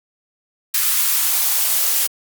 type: noise with high-pass filter sweep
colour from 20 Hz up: blue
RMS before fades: -17 dBFS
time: 0.74-2.07 s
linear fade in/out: 5 ms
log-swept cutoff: 1400 to 420 Hz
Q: 1.6
effects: Opus 48 kbps